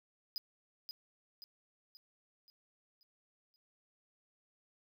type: tone with echo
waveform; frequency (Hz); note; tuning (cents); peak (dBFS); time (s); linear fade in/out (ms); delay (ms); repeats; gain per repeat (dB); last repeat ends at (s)
square; 4978; D#8; 0; -37; 0.36-0.38; 0; 530; 6; -6; 3.56
effects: none